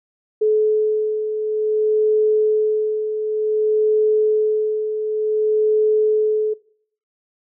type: beating tone pair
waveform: sine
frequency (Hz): 429.2 / 429.75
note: A4 / A4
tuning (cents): -43 / -41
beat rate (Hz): 0.55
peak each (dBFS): -24 / -16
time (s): 0.41-6.54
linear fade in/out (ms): 10
effects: noise-tail reverb RT60 0.6 s tail -21 dB re dry